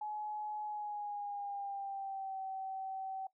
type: tone with pitch glide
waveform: sine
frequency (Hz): 846 to 766.9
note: G#5 to G5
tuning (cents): +32 to -38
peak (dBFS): -38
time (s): 0.01-3.27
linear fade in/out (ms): 5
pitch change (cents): -170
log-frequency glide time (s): 0.63-2.39
effects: noise-tail reverb RT60 0.1 s tail -17 dB re dry